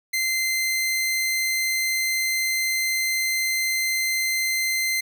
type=tone; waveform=sawtooth; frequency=2076 Hz; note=C7; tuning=14 cents flat; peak=-18 dBFS; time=0.13-5.01 s; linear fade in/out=10 ms; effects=none

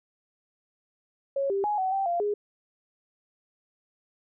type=tone with pitch steps; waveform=sine; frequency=551 / 394.6 / 835 / 754 / 779 / 692 / 413.4 Hz; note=C#5 / G4 / G#5 / F#5 / G5 / F5 / G#4; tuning=-11 / +11 / +9 / +32 / -11 / -16 / -8 cents; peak=-24 dBFS; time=1.36-2.34 s; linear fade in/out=5 ms; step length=140 ms; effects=none

